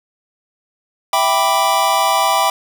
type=chord; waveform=square; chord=E minor seventh; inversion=none; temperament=equal; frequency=659.3 / 784 / 987.8 / 1174.7 Hz; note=E5 / G5 / B5 / D6; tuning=0 / 0 / 0 / 0 cents; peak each=-21 / -18 / -18 / -20 dBFS; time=1.13-2.5 s; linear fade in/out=2 ms; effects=none